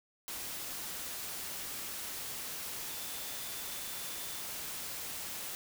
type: tone in noise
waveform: sine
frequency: 3520 Hz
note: A7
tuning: in tune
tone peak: -52 dBFS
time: 2.9-4.42 s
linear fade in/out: 0 ms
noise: white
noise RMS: -41 dBFS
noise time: 0.28-5.55 s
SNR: -14 dB
effects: none